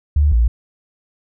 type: tone pair in turn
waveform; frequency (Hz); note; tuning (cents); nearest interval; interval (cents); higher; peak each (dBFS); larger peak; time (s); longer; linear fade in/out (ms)
sine; 73.42 / 57.92; D2 / A#1; 0 / -10; major third; 410; first; -10; neither; 0.16-0.32 / 0.32-0.48; neither; 5
effects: none